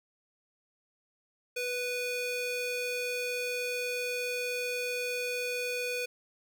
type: ring-modulated tone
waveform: square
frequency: 987.8 Hz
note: B5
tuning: in tune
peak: -29 dBFS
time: 1.56-6.06 s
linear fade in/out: 10 ms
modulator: 1480 Hz
effects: none